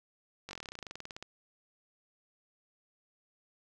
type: slowing click train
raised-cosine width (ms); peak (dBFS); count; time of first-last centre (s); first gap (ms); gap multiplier
0.2; -25; 21; 0.49-1.226; 20; 1.06
effects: none